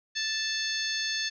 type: harmonic tone with a mistuned harmonic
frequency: 880 Hz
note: A5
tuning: in tune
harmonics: 2 / 3 / 4 / 5 / 6 / 7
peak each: -33 / -39 / -35 / -33 / -38 / -38 dBFS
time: 0.15-1.3 s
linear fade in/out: 20 ms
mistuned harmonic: 7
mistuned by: +59 cents
effects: none